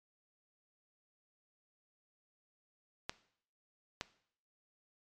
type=clicks; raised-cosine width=0.2 ms; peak=-19 dBFS; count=2; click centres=3.095 / 4.011 s; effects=noise-tail reverb RT60 0.6 s tail -17 dB re dry + MP3 96 kbps